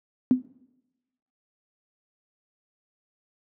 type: tone with exponential decay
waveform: sine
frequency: 253.9 Hz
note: B3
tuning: 48 cents sharp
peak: -11 dBFS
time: 0.31-0.45 s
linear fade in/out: 0 ms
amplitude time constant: 29 ms
effects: noise-tail reverb RT60 1.0 s tail -21 dB re dry + high-pass 150 Hz 12 dB/octave